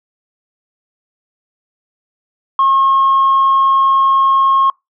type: tone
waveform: sine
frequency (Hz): 1081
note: C#6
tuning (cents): -44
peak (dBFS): -7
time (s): 2.59-4.7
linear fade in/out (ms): 2
effects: noise-tail reverb RT60 0.2 s tail -26 dB re dry + tanh soft clip ceiling -5 dBFS